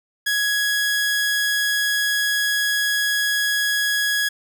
sawtooth tone, 1668 Hz, G#6, 7 cents sharp, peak -15 dBFS, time 0.26-4.29 s, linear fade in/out 10 ms, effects none

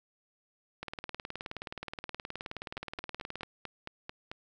two click trains, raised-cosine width 0.3 ms, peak -22 / -23 dBFS, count 50 / 8, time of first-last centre 0.83-3.409 / 2.77-4.315 s, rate 19 / 4.53 Hz, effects none

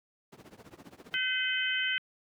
brown noise with tremolo, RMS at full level -39 dBFS, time 0.32-1.17 s, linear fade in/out 5 ms, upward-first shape triangle, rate 15 Hz, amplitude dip 95%
harmonic tone, 511 Hz, C5, 41 cents flat, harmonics 3 / 4 / 5 / 6, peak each -32 / -34 / -36 / -32 dBFS, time 1.14-1.98 s, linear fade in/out 0 ms
effects high-pass 200 Hz 12 dB/octave

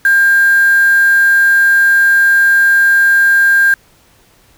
sine tone with quantisation, 1600 Hz, G6, 35 cents sharp, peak -6 dBFS, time 0.05-3.74 s, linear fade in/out 2 ms, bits 4, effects pink hiss -49 dBFS RMS until 4.57 s

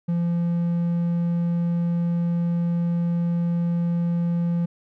triangle tone, 171.3 Hz, F3, 33 cents flat, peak -18 dBFS, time 0.08-4.66 s, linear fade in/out 10 ms, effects none

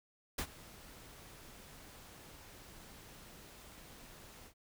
pink noise with ADSR envelope, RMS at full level -35 dBFS, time 0.38-4.54 s, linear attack 8 ms, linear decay 71 ms, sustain -20 dB, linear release 82 ms, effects none

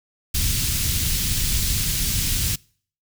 pink band-stop noise, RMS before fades -22 dBFS, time 0.34-2.56 s, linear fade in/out 10 ms, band 130 to 3600 Hz, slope 12 dB/octave, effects noise-tail reverb RT60 0.5 s tail -25 dB re dry

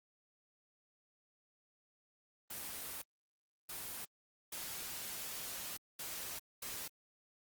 white noise bursts at uneven times, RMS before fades -44 dBFS, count 5, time 2.5-3.02 / 3.69-4.05 / 4.52-5.77 / 5.99-6.39 / 6.62-6.88 s, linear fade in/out 5 ms, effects Opus 24 kbps

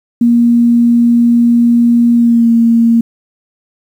sine tone with pitch glide, 236.6 to 231.2 Hz, A#3 to A#3, +26 to -14 cents, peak -5 dBFS, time 0.21-3.01 s, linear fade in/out 5 ms, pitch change -40 cents, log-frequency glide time 2.15-2.5 s, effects 7-bit

